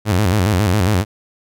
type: tone with vibrato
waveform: sawtooth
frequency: 98 Hz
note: G2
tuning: in tune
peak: -9 dBFS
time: 0.05-1.05 s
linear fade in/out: 50 ms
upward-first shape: square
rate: 7.3 Hz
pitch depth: 150 cents each way
effects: none